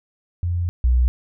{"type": "tone pair in turn", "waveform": "sine", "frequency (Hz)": [87.3, 61.73], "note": ["F2", "B1"], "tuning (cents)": [0, 0], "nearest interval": "tritone", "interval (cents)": 600, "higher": "first", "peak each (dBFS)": [-19, -13], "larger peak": "second", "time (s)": [[0.43, 0.69], [0.84, 1.08]], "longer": "first", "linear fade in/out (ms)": 0, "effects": []}